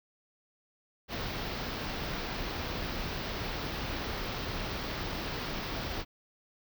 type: band-stop noise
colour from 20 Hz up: pink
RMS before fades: -36 dBFS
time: 1.08-6.05 s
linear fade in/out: 50 ms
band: 5500 to 16000 Hz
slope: 48 dB/octave
effects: none